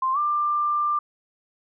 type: tone with pitch glide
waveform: sine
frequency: 1046.5 to 1188.3 Hz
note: C6 to D6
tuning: 0 to +20 cents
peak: -20 dBFS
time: 0.02-0.99 s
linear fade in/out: 5 ms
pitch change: +220 cents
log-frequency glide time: 0.13-0.18 s
effects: none